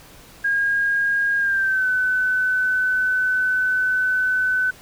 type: tone with pitch glide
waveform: sine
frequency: 1627 to 1509.3 Hz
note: G#6 to F#6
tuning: -36 to +34 cents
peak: -17 dBFS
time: 0.44-4.71 s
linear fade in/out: 10 ms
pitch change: -130 cents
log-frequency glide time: 1.38-1.88 s
effects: pink hiss -46 dBFS RMS until 4.81 s